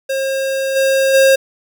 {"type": "tone with level steps", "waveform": "square", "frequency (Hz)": 537, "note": "C5", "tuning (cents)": 45, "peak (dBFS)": [-17, -12, -8], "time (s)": [0.09, 1.36], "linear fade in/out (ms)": 10, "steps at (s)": [0.75, 1.13], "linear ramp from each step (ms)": 20, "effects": []}